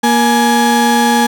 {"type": "tone pair together", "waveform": "35% pulse", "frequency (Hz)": [235.7, 840], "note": ["A#3", "G#5"], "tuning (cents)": [19, 19], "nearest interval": "octave + minor seventh", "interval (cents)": 2200, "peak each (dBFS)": -10, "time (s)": [0.03, 1.27], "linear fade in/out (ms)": 10, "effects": []}